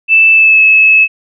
sine tone with pitch glide, 2641 to 2594 Hz, E7 to E7, +3 to -28 cents, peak -3 dBFS, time 0.08-1.08 s, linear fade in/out 50 ms, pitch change -31 cents, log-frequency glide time 0.32-0.62 s, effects none

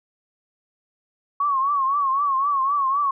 sine tone with vibrato, 1108.7 Hz, C#6, in tune, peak -18 dBFS, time 1.4-3.11 s, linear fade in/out 5 ms, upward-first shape triangle, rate 3.9 Hz, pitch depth 110 cents each way, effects none

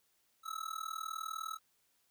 square tone with amplitude modulation, 1302 Hz, E6, 22 cents flat, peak -36 dBFS, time 0.43-1.59 s, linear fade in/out 50 ms, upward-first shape sine, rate 39.9 Hz, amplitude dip 95%, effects white hiss -75 dBFS RMS until 2.1 s

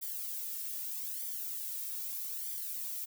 violet noise with flanger, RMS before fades -39 dBFS, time 0.01-3.06 s, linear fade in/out 20 ms, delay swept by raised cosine 0.74 to 2.04 ms, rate 0.8 Hz, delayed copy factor -0.75, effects none

